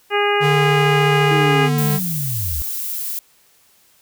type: harmonic tone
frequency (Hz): 410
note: G#4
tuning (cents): -22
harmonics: 1 / 2 / 3 / 4 / 5 / 6 / 7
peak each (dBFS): -18 / -21 / -23 / -24 / -25 / -26 / -26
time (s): 0.1-1.7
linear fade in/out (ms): 50
type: tone with vibrato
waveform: square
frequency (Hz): 148.1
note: D3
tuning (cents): +15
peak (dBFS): -17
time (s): 0.4-2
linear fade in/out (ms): 50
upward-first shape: sine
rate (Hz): 15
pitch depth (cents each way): 11
type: linear sweep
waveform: sine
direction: down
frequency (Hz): 329.6 to 61.4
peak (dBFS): -22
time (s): 1.31-2.62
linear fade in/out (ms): 0
type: noise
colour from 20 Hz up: violet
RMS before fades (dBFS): -25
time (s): 1.78-3.19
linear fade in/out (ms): 2
effects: white hiss -55 dBFS RMS until 4.01 s